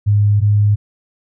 sine tone pair in turn, 103.3 / 103.71 Hz, G#2 / G#2, -9 / -2 cents, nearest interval unison, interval 7 cents, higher second, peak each -9 dBFS, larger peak neither, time 0.06-0.41 / 0.41-0.76 s, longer neither, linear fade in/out 20 ms, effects none

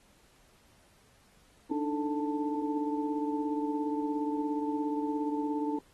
sine tone cluster, 293.9 / 311 / 441.4 / 884 Hz, D4 / D#4 / A4 / A5, +1 / -1 / +5 / +8 cents, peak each -31 / -38 / -37 / -37 dBFS, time 1.71-5.79 s, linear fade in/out 5 ms, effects pink hiss -64 dBFS RMS until 5.93 s + AAC 32 kbps

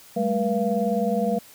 sine tone cluster, 197.5 / 217.1 / 482.2 / 685 Hz, G3 / A3 / B4 / F5, +13 / -23 / -41 / -34 cents, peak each -26 dBFS, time 0.16-1.39 s, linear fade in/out 10 ms, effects white hiss -49 dBFS RMS until 1.54 s

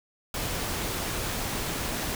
pink noise, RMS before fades -31 dBFS, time 0.34-2.15 s, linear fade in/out 2 ms, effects none

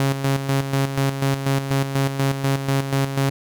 sawtooth tone with tremolo, 136.8 Hz, C#3, 23 cents flat, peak -13 dBFS, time 0-3.3 s, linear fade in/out 2 ms, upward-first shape square, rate 4.1 Hz, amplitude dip 60%, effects none

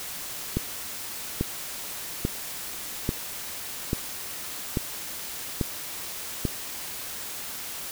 click train, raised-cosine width 3 ms, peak -11 dBFS, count 8, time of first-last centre 0.57-6.452 s, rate 1.19 Hz, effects white hiss -36 dBFS RMS until 7.91 s

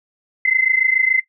sine tone pair together, 2042 / 2069 Hz, C7 / C7, -43 / -20 cents, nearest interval unison, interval 23 cents, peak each -16 / -16 dBFS, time 0.45-1.2 s, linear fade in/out 5 ms, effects noise-tail reverb RT60 0.1 s tail -18 dB re dry

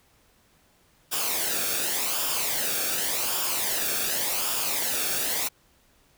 white noise with flanger, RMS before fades -27 dBFS, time 1.11-5.49 s, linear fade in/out 20 ms, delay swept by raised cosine 0.48 to 1.01 ms, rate 0.88 Hz, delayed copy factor -0.6, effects pink hiss -62 dBFS RMS until 6.17 s

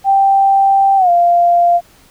sine tone with pitch glide, 784 to 694.4 Hz, G5 to F5, 0 to -10 cents, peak -7 dBFS, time 0.04-1.81 s, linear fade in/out 50 ms, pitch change -210 cents, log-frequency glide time 0.97-1.1 s, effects pink hiss -47 dBFS RMS until 2.1 s

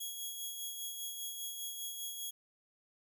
10% pulse tone with tremolo, 3322 Hz, G#7, in tune, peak -30 dBFS, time 0-2.31 s, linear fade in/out 10 ms, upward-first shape sine, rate 5 Hz, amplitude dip 40%, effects none

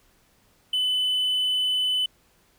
triangle tone, 3010 Hz, F#7, 29 cents sharp, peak -19 dBFS, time 0.73-2.06 s, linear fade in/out 5 ms, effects tanh soft clip ceiling -15 dBFS + pink hiss -62 dBFS RMS until 2.58 s

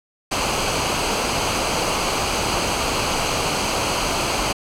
pink noise with comb filter, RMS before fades -21 dBFS, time 0.31-4.53 s, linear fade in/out 10 ms, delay 0.55 ms, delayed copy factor -0.55, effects low-pass 8000 Hz 12 dB/octave

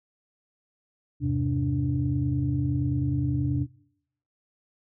sine tone cluster, 81.5 / 100.1 / 130.3 / 291.3 Hz, E2 / G2 / C3 / D4, -19 / +37 / -7 / -14 cents, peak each -31 / -32 / -25 / -28 dBFS, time 1.2-3.67 s, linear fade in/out 50 ms, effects noise-tail reverb RT60 0.8 s tail -25 dB re dry + tanh soft clip ceiling -13 dBFS

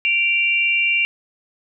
sine tone pair together, 2349 / 2772 Hz, D7 / F7, 0 / -14 cents, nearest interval minor third, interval 286 cents, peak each -18 dBFS, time 0.05-1.05 s, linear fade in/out 0 ms, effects none

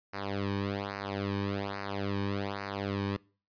sawtooth tone with flanger, 99.5 Hz, G2, 26 cents sharp, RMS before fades -34 dBFS, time 0.13-3.17 s, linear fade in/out 10 ms, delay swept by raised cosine 0.29 to 1.49 ms, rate 1.2 Hz, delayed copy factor -0.95, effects noise-tail reverb RT60 0.4 s tail -24 dB re dry + resampled to 11025 Hz

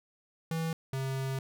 square tone pair in turn, 163 / 133.67 Hz, E3 / C3, -19 / +37 cents, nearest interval minor third, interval 344 cents, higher first, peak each -31 / -32 dBFS, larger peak first, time 0.51-0.73 / 0.93-1.39 s, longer second, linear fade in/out 2 ms, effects none

